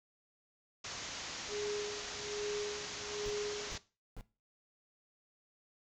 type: low-pass noise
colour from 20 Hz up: white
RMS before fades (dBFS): -44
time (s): 0.84-3.78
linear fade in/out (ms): 5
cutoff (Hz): 7000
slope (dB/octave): 96
type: tone with tremolo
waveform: sine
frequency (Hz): 415.3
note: G#4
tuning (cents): 0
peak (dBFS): -35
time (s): 1.48-3.8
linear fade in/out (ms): 50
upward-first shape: sine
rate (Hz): 1.2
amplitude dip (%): 90
type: noise bursts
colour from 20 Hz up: brown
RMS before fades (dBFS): -45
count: 3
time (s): 3.26-4.209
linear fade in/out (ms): 0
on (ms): 43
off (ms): 410
effects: noise-tail reverb RT60 0.3 s tail -17 dB re dry